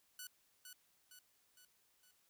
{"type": "tone with echo", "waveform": "5% pulse", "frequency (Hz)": 1483, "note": "F#6", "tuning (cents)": 4, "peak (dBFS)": -36, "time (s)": [0.19, 0.27], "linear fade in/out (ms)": 2, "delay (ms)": 460, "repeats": 4, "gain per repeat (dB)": -5, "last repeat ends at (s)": 2.11, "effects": ["white hiss -75 dBFS RMS until 2.29 s"]}